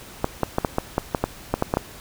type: clicks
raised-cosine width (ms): 1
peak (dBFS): -5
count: 12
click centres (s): 0.244 / 0.433 / 0.584 / 0.648 / 0.784 / 0.981 / 1.148 / 1.24 / 1.54 / 1.624 / 1.739 / 1.771
effects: pink hiss -42 dBFS RMS until 2 s